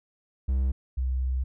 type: tone pair in turn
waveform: triangle / sine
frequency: 65.41 / 64.21 Hz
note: C2 / C2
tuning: 0 / -32 cents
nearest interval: unison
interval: 32 cents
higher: first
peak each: -20 / -24 dBFS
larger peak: first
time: 0.48-0.72 / 0.97-1.44 s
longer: second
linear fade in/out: 10 ms
effects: none